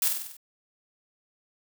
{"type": "noise with echo", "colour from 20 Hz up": "blue", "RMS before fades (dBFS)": -24, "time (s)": [0.02, 0.08], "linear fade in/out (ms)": 2, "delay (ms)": 48, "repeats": 6, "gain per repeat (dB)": -4, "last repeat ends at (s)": 0.368, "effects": []}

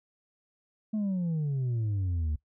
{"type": "exponential sweep", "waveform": "sine", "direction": "down", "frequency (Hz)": [220, 73.5], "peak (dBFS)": -24, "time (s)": [0.93, 2.36], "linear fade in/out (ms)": 10, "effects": ["noise-tail reverb RT60 0.1 s tail -20 dB re dry", "tanh soft clip ceiling -26 dBFS"]}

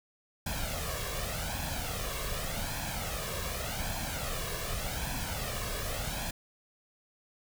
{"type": "noise with flanger", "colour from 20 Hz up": "pink", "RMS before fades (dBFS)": -35, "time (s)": [0.46, 6.31], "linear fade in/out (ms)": 5, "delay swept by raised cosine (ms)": [1.2, 1.81], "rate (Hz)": 0.86, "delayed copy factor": 0.65, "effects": []}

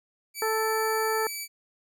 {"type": "tone", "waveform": "10% pulse", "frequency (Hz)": 2301, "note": "D7", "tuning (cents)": -36, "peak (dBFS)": -24, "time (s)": [0.34, 1.48], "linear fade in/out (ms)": 50}
{"type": "harmonic tone", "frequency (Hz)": 440, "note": "A4", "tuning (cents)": 0, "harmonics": [1, 2, 3, 4], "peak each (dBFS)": [-27, -30, -32, -33], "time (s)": [0.42, 1.27], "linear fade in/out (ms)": 2}
{"effects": []}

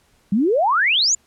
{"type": "exponential sweep", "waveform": "sine", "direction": "up", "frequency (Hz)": [185, 7280], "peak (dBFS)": -14, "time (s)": [0.32, 1.15], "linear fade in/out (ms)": 5, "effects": ["pink hiss -59 dBFS RMS until 1.26 s", "low-pass 12000 Hz 12 dB/octave"]}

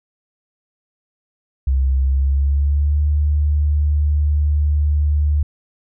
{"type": "tone with pitch glide", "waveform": "sine", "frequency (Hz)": [66.4, 74.1], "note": ["C2", "D2"], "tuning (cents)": [26, 16], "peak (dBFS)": -13, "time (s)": [1.67, 5.43], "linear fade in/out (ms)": 5, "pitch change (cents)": 190, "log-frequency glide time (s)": [2.01, 3], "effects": []}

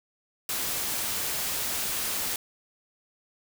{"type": "noise", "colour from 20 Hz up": "white", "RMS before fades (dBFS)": -30, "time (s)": [0.49, 2.36], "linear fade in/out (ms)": 2, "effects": []}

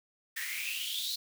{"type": "noise with high-pass filter sweep", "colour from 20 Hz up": "white", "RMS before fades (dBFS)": -36, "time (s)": [0.36, 1.16], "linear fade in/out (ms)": 10, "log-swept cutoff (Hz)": [1800, 4200], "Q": 9.2, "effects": []}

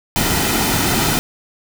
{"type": "noise with comb filter", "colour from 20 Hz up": "pink", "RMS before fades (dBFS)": -17, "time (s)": [0.16, 1.19], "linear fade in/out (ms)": 0, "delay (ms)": 1.8, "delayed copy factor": -0.5, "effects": []}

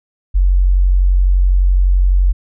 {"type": "tone", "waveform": "sine", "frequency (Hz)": 45.9, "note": "F#1", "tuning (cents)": -13, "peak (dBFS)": -8, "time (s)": [0.34, 2.33], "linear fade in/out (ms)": 20, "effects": []}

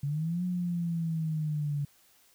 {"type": "linear two-way sweep", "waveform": "sine", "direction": "up then down", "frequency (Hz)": [138.59, 181.4, 142.4], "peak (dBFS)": -28, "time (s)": [0.03, 1.85], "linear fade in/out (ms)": 5, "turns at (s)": 0.44, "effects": ["white hiss -63 dBFS RMS until 2.34 s"]}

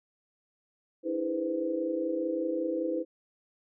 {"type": "tone cluster", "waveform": "sine", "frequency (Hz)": [295, 325.7, 412.3, 484.8, 510], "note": ["D4", "E4", "G#4", "B4", "C5"], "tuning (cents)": [8, -21, -13, -32, -44], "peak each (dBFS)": [-40, -31, -40, -40, -32], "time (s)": [1.03, 3.05], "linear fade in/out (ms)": 50, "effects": []}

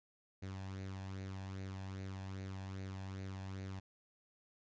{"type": "tone with flanger", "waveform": "sawtooth", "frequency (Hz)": 95.8, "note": "G2", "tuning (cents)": -39, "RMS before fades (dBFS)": -45, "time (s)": [0.42, 3.8], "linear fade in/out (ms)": 10, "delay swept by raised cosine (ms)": [0.46, 1.2], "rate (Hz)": 2.5, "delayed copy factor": 0.55, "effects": ["resampled to 16000 Hz"]}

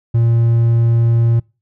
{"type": "tone", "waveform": "triangle", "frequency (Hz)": 116.3, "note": "A#2", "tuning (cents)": -4, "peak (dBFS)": -8, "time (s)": [0.14, 1.4], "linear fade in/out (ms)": 10, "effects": ["noise-tail reverb RT60 0.3 s tail -25 dB re dry"]}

